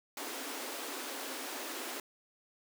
pink high-pass noise, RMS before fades -41 dBFS, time 0.17-2 s, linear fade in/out 2 ms, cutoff 250 Hz, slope 96 dB/octave, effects none

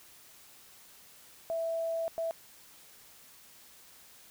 sine tone bursts at uneven times, 659.3 Hz, E5, in tune, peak -30 dBFS, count 2, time 1.5-2.08 / 2.18-2.31 s, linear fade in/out 0 ms, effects white hiss -56 dBFS RMS until 4.3 s

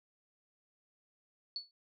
sine tone with exponential decay, 4435 Hz, C#8, in tune, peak -33 dBFS, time 1.56-1.71 s, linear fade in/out 1 ms, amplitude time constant 31 ms, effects none

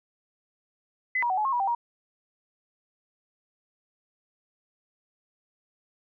sine tone with pitch steps, 2021 / 956 / 750 / 851 / 1077 / 967 / 783 / 947 Hz, B6 / A#5 / F#5 / G#5 / C6 / B5 / G5 / A#5, +39 / +43 / +23 / +42 / +50 / -37 / -2 / +27 cents, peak -23 dBFS, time 1.15-1.75 s, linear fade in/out 5 ms, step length 75 ms, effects none

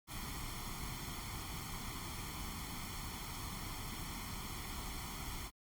pink noise with comb filter, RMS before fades -44 dBFS, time 0.07-5.51 s, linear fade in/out 50 ms, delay 0.92 ms, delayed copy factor +0.75, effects Opus 48 kbps

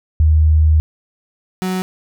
sine / 35% pulse tone pair in turn, 77.78 / 185.53 Hz, D#2 / F#3, 0 / +5 cents, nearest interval octave + minor third, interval 1505 cents, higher second, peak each -8 / -16 dBFS, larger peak first, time 0.2-0.8 / 1.62-1.82 s, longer first, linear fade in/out 0 ms, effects none

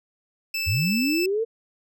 25% pulse tone, 2637 Hz, E7, in tune, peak -21 dBFS, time 0.54-1.26 s, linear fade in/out 5 ms
sine linear sweep, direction up, 76.8 to 466.2 Hz, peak -21 dBFS, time 0.66-1.45 s, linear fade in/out 20 ms
effects none

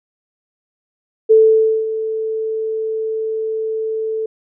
sine tone with ADSR envelope, 440.7 Hz, A4, 3 cents sharp, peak -5 dBFS, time 1.29-4.26 s, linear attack 22 ms, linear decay 540 ms, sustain -13 dB, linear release 4 ms, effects none

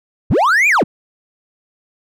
triangle linear two-way sweep, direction up then down, 38.89 to 2490 to 81.8 Hz, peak -8 dBFS, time 0.3-0.84 s, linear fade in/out 10 ms, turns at 0.68 s, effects none

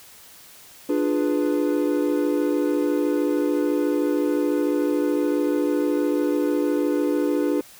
triangle chord, D diminished seventh, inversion none, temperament equal with one note detuned, 295.5 / 349.2 / 415.3 / 493.9 Hz, D4 / F4 / Ab4 / Cb5, +11 / 0 / 0 / 0 cents, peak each -20 / -24 / -25 / -25 dBFS, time 0.89-7.61 s, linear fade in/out 5 ms, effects white hiss -47 dBFS RMS until 7.79 s

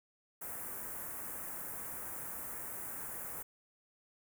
white band-stop noise, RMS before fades -43 dBFS, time 0.41-3.43 s, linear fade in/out 10 ms, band 1800 to 8900 Hz, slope 24 dB/octave, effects none

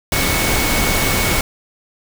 sine tone in noise, 2217 Hz, C#7, in tune, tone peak -23 dBFS, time 0.12-1.41 s, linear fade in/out 2 ms, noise pink, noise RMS -17 dBFS, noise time 0.12-1.41 s, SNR -9 dB, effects none

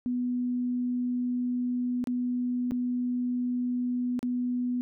sine tone with dropouts, 246.9 Hz, B3, in tune, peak -26 dBFS, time 0.06-4.81 s, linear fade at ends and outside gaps 0 ms, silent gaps 2.041-2.072 / 2.71-2.719 / 4.192-4.229 s, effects none

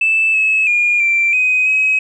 sine tone with pitch steps, 2635 / 2588 / 2424 / 2354 / 2510 / 2545 Hz, E7 / E7 / D#7 / D7 / D#7 / D#7, -1 / -32 / -46 / +3 / +15 / +39 cents, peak -10 dBFS, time 0.01-1.99 s, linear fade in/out 5 ms, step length 330 ms, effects tanh soft clip ceiling -6 dBFS

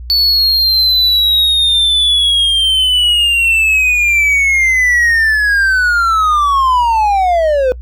triangle linear sweep, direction down, 4470 to 493.9 Hz, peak -7 dBFS, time 0.1-7.72 s, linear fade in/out 0 ms, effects noise-tail reverb RT60 0.1 s tail -22 dB re dry + added 60 Hz sine -25 dBFS peak until 7.81 s

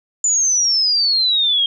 sine exponential sweep, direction down, 7100 to 3209 Hz, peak -13 dBFS, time 0.24-1.66 s, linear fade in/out 2 ms, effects none

